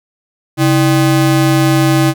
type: ring-modulated tone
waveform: square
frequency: 229.6 Hz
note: A#3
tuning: 26 cents flat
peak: -6 dBFS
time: 0.57-2.14 s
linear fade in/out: 50 ms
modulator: 94 Hz
effects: none